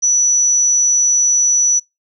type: tone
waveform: sine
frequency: 5920 Hz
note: F#8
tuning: in tune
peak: -10 dBFS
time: 0.02-1.8 s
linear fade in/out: 20 ms
effects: noise-tail reverb RT60 0.2 s tail -25 dB re dry